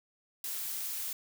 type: noise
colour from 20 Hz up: blue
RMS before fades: -37 dBFS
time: 0.44-1.13 s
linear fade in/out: 2 ms
effects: none